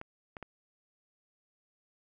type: clicks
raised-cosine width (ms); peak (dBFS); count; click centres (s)
0.5; -27; 3; 0.014 / 0.368 / 0.427
effects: none